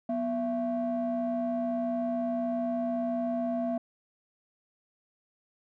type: ring-modulated tone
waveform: triangle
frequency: 213.6 Hz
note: G#3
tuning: 49 cents sharp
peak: -22 dBFS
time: 0.09-3.78 s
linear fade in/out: 5 ms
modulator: 458 Hz
effects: tanh soft clip ceiling -19 dBFS